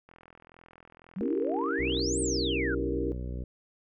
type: click train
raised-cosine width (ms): 0.5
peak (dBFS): -37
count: 81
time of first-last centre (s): 0.09-1.995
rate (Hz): 42
type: exponential two-way sweep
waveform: sine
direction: up then down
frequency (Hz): 173.9 to 8870 to 1363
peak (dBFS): -31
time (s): 1.16-2.75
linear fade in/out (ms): 10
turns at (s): 2.2
type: chord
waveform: sine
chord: C# diminished seventh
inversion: none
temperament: equal with one note detuned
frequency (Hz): 281.2 / 329.6 / 392 / 466.2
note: C#4 / E4 / G4 / Bb4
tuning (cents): +25 / 0 / 0 / 0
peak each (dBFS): -34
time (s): 1.21-3.12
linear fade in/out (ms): 0
type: harmonic tone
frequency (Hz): 61.9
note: B1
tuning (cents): +5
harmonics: 1 / 2 / 3 / 4 / 5 / 6 / 7 / 8 / 9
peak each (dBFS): -34 / -40 / -44 / -46 / -48 / -50 / -51 / -52 / -53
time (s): 1.79-3.44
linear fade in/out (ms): 5
effects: none